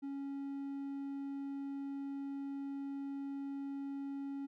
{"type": "tone", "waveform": "triangle", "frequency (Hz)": 277.4, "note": "C#4", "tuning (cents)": 1, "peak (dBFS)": -37, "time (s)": [0.02, 4.47], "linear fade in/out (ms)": 20, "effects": []}